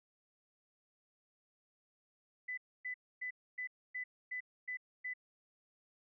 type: tone bursts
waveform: sine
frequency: 2000 Hz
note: B6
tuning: 21 cents sharp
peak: -38 dBFS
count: 8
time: 2.48-5.138 s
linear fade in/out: 10 ms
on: 96 ms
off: 270 ms
effects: none